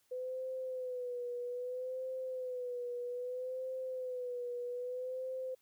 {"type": "tone with vibrato", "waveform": "sine", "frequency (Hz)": 502, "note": "B4", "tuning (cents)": 28, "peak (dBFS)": -37, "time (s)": [0.11, 5.55], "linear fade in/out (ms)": 10, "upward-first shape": "sine", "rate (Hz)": 0.62, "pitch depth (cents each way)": 56, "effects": ["white hiss -74 dBFS RMS until 5.61 s"]}